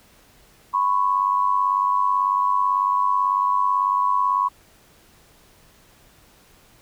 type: tone pair together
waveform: sine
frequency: 1000 / 1098.1 Hz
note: B5 / C#6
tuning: +21 / -17 cents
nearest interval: major second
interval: 162 cents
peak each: -20 dBFS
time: 0.73-4.49 s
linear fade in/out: 20 ms
effects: pink hiss -54 dBFS RMS until 6.81 s